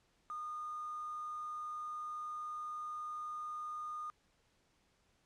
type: tone with quantisation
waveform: sine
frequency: 1223 Hz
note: D#6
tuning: 30 cents flat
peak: -40 dBFS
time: 0.3-4.1 s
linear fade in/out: 0 ms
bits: 10
effects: pink hiss -74 dBFS RMS until 5.25 s + low-pass 8000 Hz 12 dB/octave